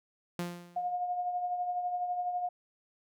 sawtooth tone with exponential decay, 174.61 Hz, F3, in tune, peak -27 dBFS, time 0.39-0.95 s, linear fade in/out 2 ms, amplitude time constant 120 ms
sine tone with tremolo, 716 Hz, F5, 43 cents sharp, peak -28 dBFS, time 0.76-2.49 s, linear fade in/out 5 ms, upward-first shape triangle, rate 12 Hz, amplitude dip 55%
effects none

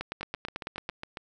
two click trains, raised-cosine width 0.3 ms, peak -17 / -21 dBFS, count 9 / 8, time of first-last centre 0.01-0.891 / 0.21-1.172 s, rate 9.08 / 7.28 Hz, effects none

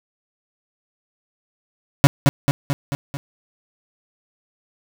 35% pulse tone with echo, 141.1 Hz, C#3, 31 cents sharp, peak -4 dBFS, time 2.04-2.07 s, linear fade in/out 0 ms, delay 220 ms, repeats 5, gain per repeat -4 dB, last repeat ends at 3.17 s, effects none

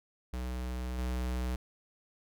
square tone with level steps, 62.3 Hz, B1, 16 cents sharp, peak -35 / -32 dBFS, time 0.33-1.56 s, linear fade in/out 5 ms, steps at 0.98 s, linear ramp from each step 5 ms, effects none

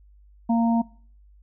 harmonic tone, 231 Hz, A#3, 16 cents flat, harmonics 1 / 3 / 4, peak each -18 / -28 / -30 dBFS, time 0.49-0.82 s, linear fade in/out 10 ms, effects noise-tail reverb RT60 0.5 s tail -23 dB re dry + added 50 Hz sine -50 dBFS peak until 1.42 s

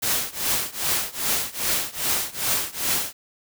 white noise with tremolo, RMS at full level -21 dBFS, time 0.02-3.13 s, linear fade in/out 10 ms, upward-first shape triangle, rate 2.5 Hz, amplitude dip 95%, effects none

